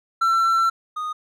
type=tone pair in turn; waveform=triangle; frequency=1346 / 1236.8 Hz; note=E6 / D#6; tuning=+36 / -11 cents; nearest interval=minor second; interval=147 cents; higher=first; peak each=-14 / -23 dBFS; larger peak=first; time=0.21-0.7 / 0.96-1.13 s; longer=first; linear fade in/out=10 ms; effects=none